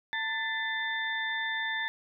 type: tone cluster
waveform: sine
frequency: 899 / 1763 / 2026 / 3571 Hz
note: A5 / A6 / B6 / A7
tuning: +37 / +3 / +44 / +25 cents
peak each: -38 / -31 / -39 / -38 dBFS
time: 0.13-1.88 s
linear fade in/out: 0 ms
effects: none